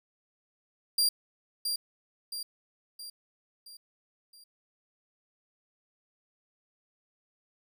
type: tone with echo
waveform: sawtooth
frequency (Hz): 4762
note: D8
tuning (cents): +23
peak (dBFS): -20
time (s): 0.98-1.09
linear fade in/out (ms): 5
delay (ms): 670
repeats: 5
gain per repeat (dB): -6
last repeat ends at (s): 4.44
effects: none